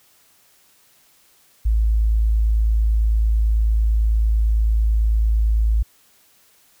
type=tone; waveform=sine; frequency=54.5 Hz; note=A1; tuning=16 cents flat; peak=-14 dBFS; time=1.65-5.83 s; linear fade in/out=10 ms; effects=white hiss -56 dBFS RMS until 6.8 s